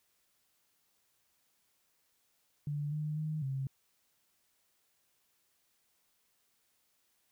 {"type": "tone with pitch steps", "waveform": "sine", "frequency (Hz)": [146.4, 151.9, 154.9, 134.7], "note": ["D3", "D#3", "D#3", "C#3"], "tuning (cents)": [-5, -41, -7, -49], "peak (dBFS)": -33, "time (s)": [2.67, 3.67], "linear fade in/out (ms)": 2, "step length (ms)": 250, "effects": ["white hiss -75 dBFS RMS until 7.31 s"]}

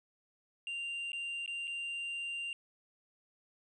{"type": "tone with dropouts", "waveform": "triangle", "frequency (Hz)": 2782, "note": "F7", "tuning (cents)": -7, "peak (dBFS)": -35, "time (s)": [0.67, 2.53], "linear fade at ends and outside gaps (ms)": 1, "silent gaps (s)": [[1.119, 1.131], [1.461, 1.477], [1.673, 1.677]], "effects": ["resampled to 22050 Hz"]}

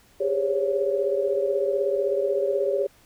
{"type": "tone cluster", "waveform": "sine", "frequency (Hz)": [399.1, 415.2, 522, 561], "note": ["G4", "G#4", "C5", "C#5"], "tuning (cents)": [31, 0, -4, 21], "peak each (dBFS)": [-25, -31, -31, -24], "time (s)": [0.2, 2.87], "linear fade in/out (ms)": 10, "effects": ["pink hiss -57 dBFS RMS until 3.05 s"]}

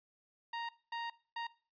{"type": "tone bursts at uneven times", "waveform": "sawtooth", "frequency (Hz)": 932.3, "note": "A#5", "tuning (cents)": 0, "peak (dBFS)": -34, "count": 3, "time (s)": [[0.53, 0.69], [0.92, 1.1], [1.36, 1.47]], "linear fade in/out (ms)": 5, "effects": ["noise-tail reverb RT60 0.4 s tail -20 dB re dry", "resampled to 11025 Hz"]}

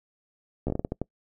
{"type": "slowing click train", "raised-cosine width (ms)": 2, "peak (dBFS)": -15, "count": 9, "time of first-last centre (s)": [0.67, 1.016], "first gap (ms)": 13, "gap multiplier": 1.33, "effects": ["noise-tail reverb RT60 0.1 s tail -25 dB re dry"]}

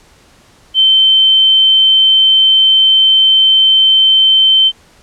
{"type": "tone", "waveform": "sine", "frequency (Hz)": 3095, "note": "G7", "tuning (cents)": -23, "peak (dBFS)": -5, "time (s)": [0.74, 4.72], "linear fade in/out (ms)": 50, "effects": ["pink hiss -46 dBFS RMS until 5.02 s", "low-pass 9000 Hz 12 dB/octave"]}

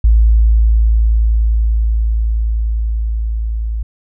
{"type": "tone with level ramp", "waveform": "sine", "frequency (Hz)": 55.2, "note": "A1", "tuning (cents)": 6, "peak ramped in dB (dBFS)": [-5, -16], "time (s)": [0.04, 3.83], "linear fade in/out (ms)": 5, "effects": []}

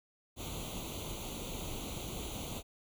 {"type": "noise with comb filter", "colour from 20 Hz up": "pink", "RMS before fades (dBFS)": -41, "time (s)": [0.36, 2.63], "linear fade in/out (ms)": 50, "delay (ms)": 0.29, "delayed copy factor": 0.9, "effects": []}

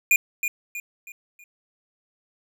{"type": "tone with echo", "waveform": "square", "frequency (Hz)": 2428, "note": "D#7", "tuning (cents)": -43, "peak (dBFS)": -15, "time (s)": [0.11, 0.16], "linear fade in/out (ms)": 2, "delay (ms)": 320, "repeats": 4, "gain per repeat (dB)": -8, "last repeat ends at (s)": 1.44, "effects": []}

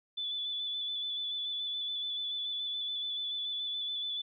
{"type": "tone with vibrato", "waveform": "sine", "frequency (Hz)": 3475, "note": "A7", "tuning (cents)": -22, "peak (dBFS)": -33, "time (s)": [0.17, 4.22], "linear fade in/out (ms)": 10, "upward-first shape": "square", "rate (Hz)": 7, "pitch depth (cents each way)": 17, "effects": []}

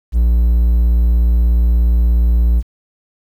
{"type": "tone", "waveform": "triangle", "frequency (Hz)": 58.4, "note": "A#1", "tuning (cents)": 4, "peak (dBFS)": -7, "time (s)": [0.12, 2.63], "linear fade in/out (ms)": 50, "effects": ["8-bit"]}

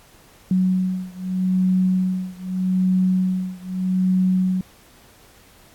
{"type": "beating tone pair", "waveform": "sine", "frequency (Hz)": [185, 185.81], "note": ["F#3", "F#3"], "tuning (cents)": [0, 8], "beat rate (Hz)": 0.81, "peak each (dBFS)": [-20, -21], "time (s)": [0.51, 4.61], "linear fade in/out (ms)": 2, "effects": ["pink hiss -51 dBFS RMS until 5.74 s", "AAC 64 kbps"]}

